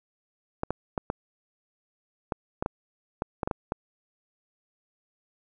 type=clicks; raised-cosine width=1 ms; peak=-13 dBFS; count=12; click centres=0.634 / 0.706 / 0.978 / 1.101 / 2.322 / 2.625 / 2.661 / 3.221 / 3.432 / 3.475 / 3.512 / 3.721 s; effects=none